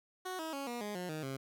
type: tone with pitch steps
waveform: 15% pulse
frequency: 370 / 320.2 / 277.2 / 239.9 / 207.7 / 179.73 / 155.57 / 134.65 Hz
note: F#4 / D#4 / C#4 / A#3 / G#3 / F3 / D#3 / C#3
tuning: 0 / +50 / 0 / +50 / 0 / +50 / 0 / -50 cents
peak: -32 dBFS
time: 0.25-1.37 s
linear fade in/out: 10 ms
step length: 140 ms
effects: none